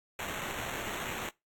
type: noise with sample-and-hold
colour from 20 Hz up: violet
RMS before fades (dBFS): -38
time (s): 0.19-1.29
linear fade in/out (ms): 2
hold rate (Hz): 4900
effects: noise-tail reverb RT60 0.2 s tail -21 dB re dry + AAC 64 kbps